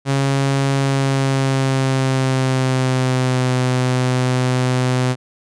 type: tone with pitch glide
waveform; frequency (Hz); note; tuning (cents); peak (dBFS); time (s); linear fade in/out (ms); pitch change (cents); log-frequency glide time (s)
sawtooth; 137.1 to 127.18; C#3 to C3; -19 to -49; -11; 0.05-5.16; 50; -130; 0.74-3.55
effects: resampled to 22050 Hz